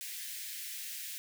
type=high-pass noise; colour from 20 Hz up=white; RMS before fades=-42 dBFS; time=0.01-1.18 s; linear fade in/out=0 ms; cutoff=1700 Hz; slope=48 dB/octave; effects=none